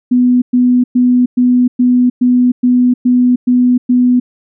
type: tone bursts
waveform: sine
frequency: 248 Hz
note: B3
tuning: 7 cents sharp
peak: -6 dBFS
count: 10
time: 0.11-4.2 s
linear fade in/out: 10 ms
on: 310 ms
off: 110 ms
effects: none